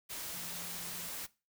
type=tone in noise; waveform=sine; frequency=174.61 Hz; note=F3; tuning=in tune; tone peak=-53 dBFS; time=0.32-1.1 s; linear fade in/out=20 ms; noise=white; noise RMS=-42 dBFS; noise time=0.09-1.27 s; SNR=-14 dB; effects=noise-tail reverb RT60 0.3 s tail -20 dB re dry